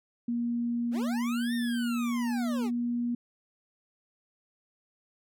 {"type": "tone with pitch glide", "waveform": "sine", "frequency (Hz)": [237.2, 239.5], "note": ["A#3", "A#3"], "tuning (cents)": [30, 47], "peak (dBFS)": -27, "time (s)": [0.28, 3.15], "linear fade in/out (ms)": 5, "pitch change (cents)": 17, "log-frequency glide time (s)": [2.05, 2.39]}
{"type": "linear two-way sweep", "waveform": "25% pulse", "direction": "up then down", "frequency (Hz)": [195.9, 1849, 354], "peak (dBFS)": -33, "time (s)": [0.91, 2.71], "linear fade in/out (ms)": 50, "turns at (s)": 1.54}
{"effects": []}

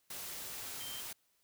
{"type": "tone in noise", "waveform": "sine", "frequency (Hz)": 3136, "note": "G7", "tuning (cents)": 0, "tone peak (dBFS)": -46, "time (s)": [0.8, 1.01], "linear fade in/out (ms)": 5, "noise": "white", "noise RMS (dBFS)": -44, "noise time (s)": [0.1, 1.13], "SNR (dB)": -5, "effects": ["white hiss -75 dBFS RMS until 1.43 s"]}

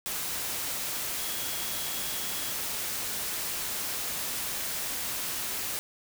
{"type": "tone in noise", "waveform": "sine", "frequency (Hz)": 3322, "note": "G#7", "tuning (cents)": 0, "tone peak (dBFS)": -43, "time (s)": [1.19, 2.52], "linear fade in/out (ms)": 0, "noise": "white", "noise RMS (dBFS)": -33, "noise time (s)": [0.06, 5.79], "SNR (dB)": -13, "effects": []}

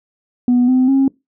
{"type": "tone with pitch steps", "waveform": "sine", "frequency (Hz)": [245.9, 256.4, 270.3], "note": ["B3", "C4", "C#4"], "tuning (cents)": [-7, -35, -44], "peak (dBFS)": -8, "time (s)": [0.48, 1.08], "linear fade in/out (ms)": 2, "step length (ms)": 200, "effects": ["noise-tail reverb RT60 0.2 s tail -23 dB re dry", "tanh soft clip ceiling -7 dBFS"]}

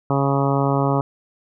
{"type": "harmonic tone", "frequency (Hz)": 138.59, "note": "C#3", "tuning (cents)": 0, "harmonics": [1, 2, 3, 4, 5, 6, 7, 8, 9], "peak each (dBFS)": [-20, -23, -25, -26, -27, -28, -28, -29, -30], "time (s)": [0.1, 1.01], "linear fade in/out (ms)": 2, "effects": []}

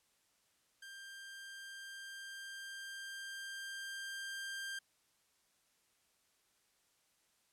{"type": "tone with level ramp", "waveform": "sawtooth", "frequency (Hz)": 1588, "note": "G6", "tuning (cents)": 22, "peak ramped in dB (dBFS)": [-46, -37], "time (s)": [0.82, 4.79], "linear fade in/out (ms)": 5, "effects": ["white hiss -75 dBFS RMS until 7.52 s", "low-pass 11000 Hz 12 dB/octave"]}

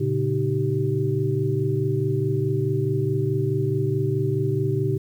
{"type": "tone cluster", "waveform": "sine", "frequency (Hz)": [115.2, 139.9, 312.5, 386.4], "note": ["A#2", "C#3", "D#4", "G4"], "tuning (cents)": [-20, 16, 8, -25], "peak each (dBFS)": [-25, -24, -31, -25], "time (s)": [0, 4.98], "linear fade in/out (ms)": 10, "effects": ["9-bit"]}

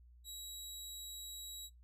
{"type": "tone", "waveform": "20% pulse", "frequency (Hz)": 3873, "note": "B7", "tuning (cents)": -35, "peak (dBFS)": -40, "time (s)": [0.24, 1.7], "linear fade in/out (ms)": 50, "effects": ["noise-tail reverb RT60 0.2 s tail -24 dB re dry", "added 60 Hz sine -58 dBFS peak until 1.83 s"]}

